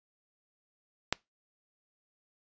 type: click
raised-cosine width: 0.2 ms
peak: -8 dBFS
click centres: 1.126 s
effects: noise-tail reverb RT60 0.2 s tail -24 dB re dry + resampled to 16000 Hz